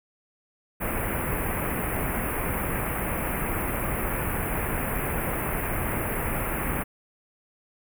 pink band-stop noise, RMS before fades -28 dBFS, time 0.8-6.84 s, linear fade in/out 20 ms, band 2500 to 10000 Hz, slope 48 dB/octave, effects none

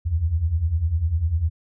sine beating tone pair, 74.5 / 84.5 Hz, D2 / E2, +25 / +43 cents, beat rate 10 Hz, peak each -25 / -20 dBFS, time 0.05-1.5 s, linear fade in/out 20 ms, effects none

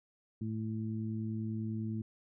harmonic tone, 110 Hz, A2, in tune, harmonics 1 / 2 / 3, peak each -37 / -37 / -45 dBFS, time 0.41-2.02 s, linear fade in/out 5 ms, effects none

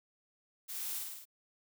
blue noise with echo, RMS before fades -42 dBFS, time 0.68-1 s, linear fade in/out 20 ms, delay 51 ms, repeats 5, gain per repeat -2 dB, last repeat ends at 1.255 s, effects none

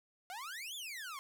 sawtooth exponential two-way sweep, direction up then down, 698.5 to 3576 to 1051 Hz, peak -39 dBFS, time 0.3-1.19 s, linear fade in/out 0 ms, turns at 0.75 s, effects none

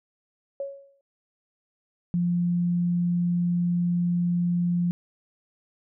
sine tone with exponential decay, 554.4 Hz, C#5, in tune, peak -26 dBFS, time 0.6-1.01 s, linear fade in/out 2 ms, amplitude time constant 88 ms
sine tone, 174.61 Hz, F3, in tune, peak -21 dBFS, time 2.14-4.91 s, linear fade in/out 0 ms
effects none

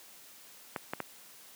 clicks, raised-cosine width 0.5 ms, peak -18 dBFS, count 3, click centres 0.762 / 0.935 / 1.003 s, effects white hiss -54 dBFS RMS until 1.55 s + high-pass 150 Hz 12 dB/octave

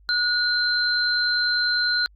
sine tone pair together, 1455 / 4115 Hz, F#6 / C8, -29 / -30 cents, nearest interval octave + tritone, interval 1799 cents, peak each -22 dBFS, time 0.09-2.06 s, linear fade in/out 0 ms, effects added 50 Hz sine -50 dBFS peak until 2.15 s + Opus 48 kbps

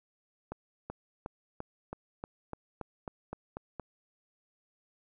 accelerating click train, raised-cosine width 1 ms, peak -24 dBFS, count 12, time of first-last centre 0.52-3.797 s, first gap 380 ms, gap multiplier 0.95, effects none

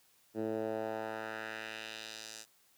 10% pulse tone with band-pass filter sweep, 110 Hz, A2, in tune, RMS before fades -40 dBFS, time 0.34-2.46 s, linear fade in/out 50 ms, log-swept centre 330 to 7100 Hz, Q 1.4, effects white hiss -68 dBFS RMS until 2.77 s + high-pass 60 Hz 12 dB/octave

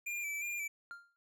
square tone with vibrato, 2359 Hz, D7, 7 cents sharp, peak -37 dBFS, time 0.06-0.68 s, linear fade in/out 10 ms, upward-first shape square, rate 2.8 Hz, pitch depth 32 cents each way
triangle tone with exponential decay, 1396.9 Hz, F6, in tune, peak -39 dBFS, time 0.91-1.16 s, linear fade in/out 0 ms, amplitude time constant 54 ms
effects none

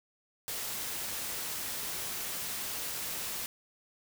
white noise, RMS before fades -37 dBFS, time 0.48-3.46 s, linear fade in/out 0 ms, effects none

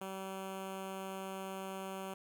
10% pulse tone with notch filter, 191.6 Hz, G3, 39 cents flat, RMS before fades -43 dBFS, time 0.01-2.14 s, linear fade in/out 5 ms, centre 4800 Hz, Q 1.8, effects none

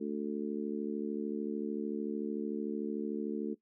harmonic tone, 73.42 Hz, D2, in tune, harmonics 3 / 4 / 5 / 6, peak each -37 / -38 / -39 / -40 dBFS, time 0-3.55 s, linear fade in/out 20 ms, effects noise-tail reverb RT60 0.1 s tail -18 dB re dry

